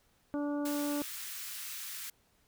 harmonic tone, 290.5 Hz, D4, 19 cents flat, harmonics 1 / 2 / 3 / 4 / 5, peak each -32 / -39 / -46 / -48 / -50 dBFS, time 0.34-1.02 s, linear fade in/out 0 ms
white high-pass noise, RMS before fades -42 dBFS, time 0.65-2.1 s, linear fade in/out 5 ms, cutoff 1300 Hz, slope 24 dB/octave
effects pink hiss -70 dBFS RMS until 2.47 s

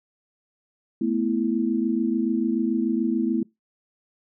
sine chord, A suspended second, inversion none, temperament equal, 220 / 246.9 / 329.6 Hz, A3 / B3 / E4, 0 / 0 / 0 cents, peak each -25 dBFS, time 1.01-3.43 s, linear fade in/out 5 ms, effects noise-tail reverb RT60 0.2 s tail -24 dB re dry

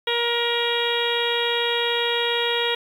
harmonic tone, 473.1 Hz, A#4, 26 cents sharp, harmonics 1 / 2 / 3 / 4 / 5 / 6 / 7 / 8, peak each -25 / -29 / -32 / -29 / -31 / -31 / -26 / -30 dBFS, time 0.07-2.75 s, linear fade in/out 5 ms, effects 8-bit

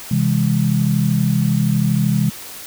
sine chord, C augmented, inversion none, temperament just, 130.81 / 163.52 / 204.4 Hz, C3 / E3 / G#3, 0 / -14 / -27 cents, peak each -18 dBFS, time 0.11-2.3 s, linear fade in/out 5 ms, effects white hiss -34 dBFS RMS until 2.66 s

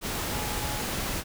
sine tone in noise, 843 Hz, G#5, 26 cents sharp, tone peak -38 dBFS, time 0.28-0.84 s, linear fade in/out 50 ms, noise pink, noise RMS -31 dBFS, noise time 0.01-1.24 s, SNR -10 dB, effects none

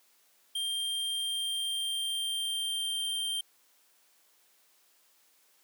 square tone with pitch glide, 3183 to 3161 Hz, G7 to G7, +26 to +14 cents, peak -31 dBFS, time 0.55-3.41 s, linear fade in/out 5 ms, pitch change -12 cents, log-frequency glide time 1.13-3.09 s, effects white hiss -66 dBFS RMS until 5.63 s + high-pass 300 Hz 12 dB/octave

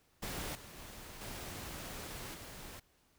pink noise with level steps, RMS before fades -41 / -52 / -50 / -45 / -49 dBFS, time 0.22-2.8 s, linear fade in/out 10 ms, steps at 0.55 / 0.77 / 1.21 / 2.34 s, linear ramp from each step 2 ms, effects pink hiss -71 dBFS RMS until 3.18 s

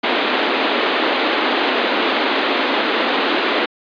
pink band-pass noise, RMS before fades -18 dBFS, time 0.03-3.66 s, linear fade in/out 10 ms, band 250 to 4000 Hz, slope 48 dB/octave, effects resampled to 11025 Hz

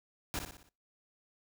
pink noise with echo, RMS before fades -36 dBFS, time 0.34-0.39 s, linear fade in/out 0 ms, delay 60 ms, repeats 5, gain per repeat -6 dB, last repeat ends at 0.69 s, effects noise-tail reverb RT60 0.3 s tail -22 dB re dry

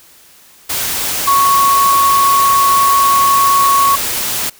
sine tone in noise, 1108.7 Hz, C#6, in tune, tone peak -8 dBFS, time 1.27-3.96 s, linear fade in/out 10 ms, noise white, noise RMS -18 dBFS, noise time 0.69-4.5 s, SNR +7 dB, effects white hiss -44 dBFS RMS until 4.59 s

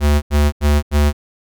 square tone bursts, 73.42 Hz, D2, in tune, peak -11 dBFS, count 4, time 0-1.129 s, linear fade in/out 50 ms, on 220 ms, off 83 ms, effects none

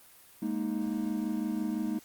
triangle chord, Ab suspended second, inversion none, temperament just, 207.7 / 233.6 / 311.5 Hz, Ab3 / Bb3 / Eb4, 0 / +4 / +2 cents, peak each -32 dBFS, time 0.42-1.99 s, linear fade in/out 5 ms, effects white hiss -56 dBFS RMS until 2.04 s + Opus 32 kbps

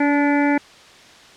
harmonic tone with a mistuned harmonic, 289.2 Hz, D4, 27 cents flat, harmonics 1 / 2 / 3 / 5 / 6 / 7 / 8, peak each -16 / -25 / -23 / -29 / -28 / -28 / -30 dBFS, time 0-0.58 s, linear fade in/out 5 ms, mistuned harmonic 1, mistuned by -16 cents, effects white hiss -45 dBFS RMS until 1.36 s + low-pass 5000 Hz 12 dB/octave

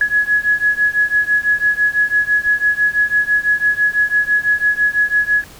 sine beating tone pair, 1682 / 1688 Hz, G#6 / G#6, +22 / +28 cents, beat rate 6 Hz, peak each -15 / -16 dBFS, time 0.01-5.44 s, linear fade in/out 2 ms, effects pink hiss -40 dBFS RMS until 5.59 s

